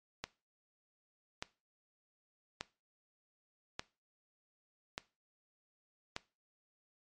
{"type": "click train", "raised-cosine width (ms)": 0.2, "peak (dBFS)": -20, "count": 6, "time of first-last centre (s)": [0.24, 6.164], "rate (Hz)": 0.844, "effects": ["noise-tail reverb RT60 0.3 s tail -19 dB re dry", "MP3 48 kbps"]}